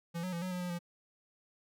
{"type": "tone with pitch steps", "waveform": "square", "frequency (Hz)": [169.3, 183.8, 170.3, 184.4, 180.2, 178.4, 173.2], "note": ["E3", "F#3", "F3", "F#3", "F#3", "F3", "F3"], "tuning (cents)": [46, -11, -43, -6, -45, 37, -14], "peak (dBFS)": -36, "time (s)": [0.14, 0.791], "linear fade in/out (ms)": 20, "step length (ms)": 93, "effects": []}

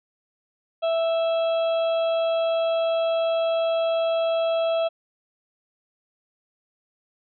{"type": "harmonic tone", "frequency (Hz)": 659.3, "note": "E5", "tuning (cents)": 0, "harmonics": [1, 2, 4, 5, 6], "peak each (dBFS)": [-20, -35, -38, -37, -47], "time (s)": [0.82, 4.89], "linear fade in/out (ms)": 20, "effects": []}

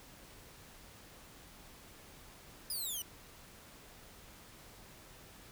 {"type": "exponential sweep", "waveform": "5% pulse", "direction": "down", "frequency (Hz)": [5080, 2900], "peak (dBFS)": -30, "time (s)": [2.7, 3.02], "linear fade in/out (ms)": 2, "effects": ["pink hiss -56 dBFS RMS until 5.51 s"]}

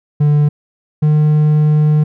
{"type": "tone pair in turn", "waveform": "triangle", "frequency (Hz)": [147.7, 151.59], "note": ["D3", "D#3"], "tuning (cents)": [10, -45], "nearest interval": "unison", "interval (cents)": 45, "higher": "second", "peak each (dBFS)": -6, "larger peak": "neither", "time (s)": [[0.2, 0.49], [1.02, 2.04]], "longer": "second", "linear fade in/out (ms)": 10, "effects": []}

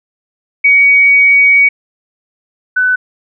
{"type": "tone pair in turn", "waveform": "sine", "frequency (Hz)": [2252, 1499.9], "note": ["C#7", "F#6"], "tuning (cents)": [27, 23], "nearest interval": "perfect fifth", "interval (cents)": 704, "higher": "first", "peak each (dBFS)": [-4, -8], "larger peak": "first", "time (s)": [[0.64, 1.69], [2.76, 2.96]], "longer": "first", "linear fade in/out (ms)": 10, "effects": []}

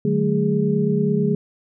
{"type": "tone cluster", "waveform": "sine", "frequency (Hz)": [151.2, 187.7, 216.9, 413], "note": ["D#3", "F#3", "A3", "G#4"], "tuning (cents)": [-49, 25, -25, -10], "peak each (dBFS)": -22, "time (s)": [0.05, 1.35], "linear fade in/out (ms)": 2, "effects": []}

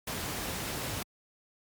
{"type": "noise", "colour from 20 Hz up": "pink", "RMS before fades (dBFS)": -35, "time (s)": [0.07, 1.03], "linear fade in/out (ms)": 5}
{"type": "clicks", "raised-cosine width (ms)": 2, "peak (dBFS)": [-38, -28], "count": 2, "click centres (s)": [0.753, 0.776]}
{"effects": ["high-pass 60 Hz 12 dB/octave", "MP3 96 kbps"]}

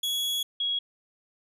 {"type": "tone pair in turn", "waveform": ["40% pulse", "sine"], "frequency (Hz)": [3353, 3318], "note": ["G#7", "G#7"], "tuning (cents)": [16, -2], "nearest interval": "unison", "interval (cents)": 18, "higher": "first", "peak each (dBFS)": -25, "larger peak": "neither", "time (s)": [[0.03, 0.43], [0.6, 0.79]], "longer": "first", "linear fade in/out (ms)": 5, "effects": []}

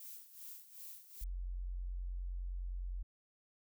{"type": "noise with tremolo", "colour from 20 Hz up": "violet", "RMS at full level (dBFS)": -49, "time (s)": [0, 1.24], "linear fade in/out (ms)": 2, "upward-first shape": "sine", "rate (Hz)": 2.6, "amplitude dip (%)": 75}
{"type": "tone", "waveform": "sine", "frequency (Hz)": 44.83, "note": "F1", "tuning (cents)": 46, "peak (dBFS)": -38, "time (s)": [1.21, 3.03], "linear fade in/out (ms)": 10}
{"effects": []}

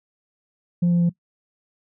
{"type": "tone with pitch steps", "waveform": "sine", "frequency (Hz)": [174.4, 173.2, 172], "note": ["F3", "F3", "F3"], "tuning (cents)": [-2, -14, -26], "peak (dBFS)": -13, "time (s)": [0.82, 1.096], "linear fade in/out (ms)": 10, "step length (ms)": 92, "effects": ["noise-tail reverb RT60 0.1 s tail -20 dB re dry", "tanh soft clip ceiling -14 dBFS"]}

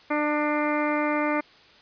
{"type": "harmonic tone with a mistuned harmonic", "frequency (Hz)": 298.6, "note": "D4", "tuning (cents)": 29, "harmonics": [1, 2, 3, 4, 5, 6, 7, 8], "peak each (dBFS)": [-26, -28, -31, -31, -35, -38, -32, -38], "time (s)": [0.1, 1.41], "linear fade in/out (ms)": 10, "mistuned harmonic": 5, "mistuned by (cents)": -19, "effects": ["white hiss -53 dBFS RMS until 1.81 s", "resampled to 11025 Hz"]}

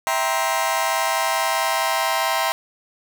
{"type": "chord", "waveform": "sawtooth", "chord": "C dominant seventh", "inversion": "first", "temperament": "just", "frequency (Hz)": [654.1, 784.9, 941.9, 1046.5], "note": ["E5", "G5", "Bb5", "C6"], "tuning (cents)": [-14, 2, 18, 0], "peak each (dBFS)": -21, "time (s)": [0.07, 2.52], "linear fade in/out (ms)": 0, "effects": []}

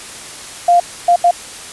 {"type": "tone bursts at uneven times", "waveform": "sine", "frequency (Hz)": 698.5, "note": "F5", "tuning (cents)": 0, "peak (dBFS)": -6, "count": 3, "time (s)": [[0.68, 0.8], [1.08, 1.16], [1.24, 1.31]], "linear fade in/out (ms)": 5, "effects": ["white hiss -31 dBFS RMS until 1.72 s", "resampled to 24000 Hz"]}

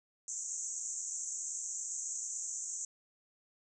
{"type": "band-pass noise", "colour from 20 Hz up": "white", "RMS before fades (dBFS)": -40, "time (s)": [0.28, 2.85], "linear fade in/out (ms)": 2, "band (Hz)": [6200, 7700], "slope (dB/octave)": 96, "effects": []}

